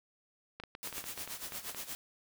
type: clicks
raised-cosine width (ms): 0.3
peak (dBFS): -27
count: 12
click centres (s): 0.6 / 0.637 / 0.751 / 0.873 / 0.927 / 0.981 / 1.041 / 1.177 / 1.276 / 1.522 / 1.696 / 1.747
type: noise with tremolo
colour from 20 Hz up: white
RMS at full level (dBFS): -40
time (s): 0.83-1.95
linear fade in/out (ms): 0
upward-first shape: sine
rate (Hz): 8.5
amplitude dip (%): 75
effects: none